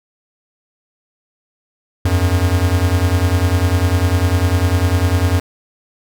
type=beating tone pair; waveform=square; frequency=85 / 95 Hz; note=F2 / F#2; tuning=-46 / +46 cents; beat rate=10 Hz; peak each=-16 dBFS; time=2.05-5.4 s; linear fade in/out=5 ms; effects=none